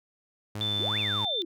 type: tone with vibrato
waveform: sawtooth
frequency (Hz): 104.2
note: G#2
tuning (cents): +6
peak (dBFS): -29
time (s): 0.55-1.25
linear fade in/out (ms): 5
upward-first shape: triangle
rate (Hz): 3.1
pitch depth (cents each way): 38
type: tone with pitch glide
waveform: sine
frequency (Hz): 3531 to 3560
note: A7 to A7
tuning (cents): +5 to +20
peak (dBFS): -27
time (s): 0.61-1.42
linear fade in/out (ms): 0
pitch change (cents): +15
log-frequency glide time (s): 0.94-1.1
type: exponential two-way sweep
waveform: sine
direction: up then down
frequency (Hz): 266.8 to 2794 to 315.1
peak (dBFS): -33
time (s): 0.79-1.45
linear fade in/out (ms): 5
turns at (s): 0.99
effects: none